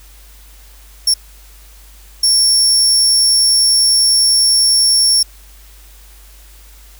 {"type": "tone bursts at uneven times", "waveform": "30% pulse", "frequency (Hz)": 5470, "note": "F8", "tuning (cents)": -37, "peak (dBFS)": -5, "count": 2, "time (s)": [[1.07, 1.14], [2.23, 5.23]], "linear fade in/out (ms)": 5, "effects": ["added 50 Hz sine -39 dBFS peak until 6.99 s", "white hiss -45 dBFS RMS until 6.99 s"]}